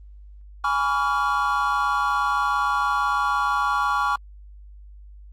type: chord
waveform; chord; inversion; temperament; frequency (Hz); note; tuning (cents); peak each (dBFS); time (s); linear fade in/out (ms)
triangle; C# dominant seventh; second; equal with one note detuned; 830.6 / 987.8 / 1134 / 1396.9; G#5 / B5 / C#6 / E#6; 0 / 0 / +39 / 0; -25 / -26 / -21 / -24; 0.64-4.16; 5
effects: added 50 Hz sine -41 dBFS peak until 5.32 s + Opus 24 kbps